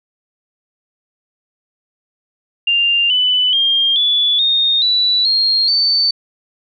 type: tone with pitch steps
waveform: sine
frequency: 2794 / 2995 / 3209 / 3440 / 3687 / 3951 / 4235 / 4539 Hz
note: F7 / F#7 / G7 / A7 / A#7 / B7 / C8 / C#8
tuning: 0 / +20 / +40 / -40 / -20 / 0 / +20 / +40 cents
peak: -11 dBFS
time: 2.67-6.11 s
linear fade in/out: 5 ms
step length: 430 ms
effects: none